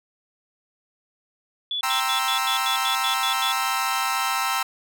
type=tone bursts; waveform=sine; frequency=3436 Hz; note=A7; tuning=42 cents flat; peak=-24 dBFS; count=10; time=1.71-3.52 s; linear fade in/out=2 ms; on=100 ms; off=90 ms
type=chord; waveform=sawtooth; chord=C dominant seventh; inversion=second; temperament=equal; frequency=784 / 932.3 / 1046.5 / 1318.5 Hz; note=G5 / Bb5 / C6 / E6; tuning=0 / 0 / 0 / 0 cents; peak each=-25 / -25 / -25 / -22 dBFS; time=1.83-4.63 s; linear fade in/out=5 ms
effects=none